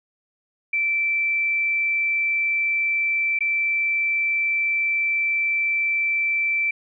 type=tone with dropouts; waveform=sine; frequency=2333 Hz; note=D7; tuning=12 cents flat; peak=-19 dBFS; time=0.73-6.71 s; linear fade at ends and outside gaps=5 ms; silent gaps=3.39-3.406 s; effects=none